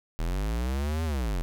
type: linear two-way sweep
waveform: square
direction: up then down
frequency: 38.58 to 82.41 to 38.58 Hz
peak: -27 dBFS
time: 0.19-1.42 s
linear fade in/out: 0 ms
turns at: 1.04 s
effects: none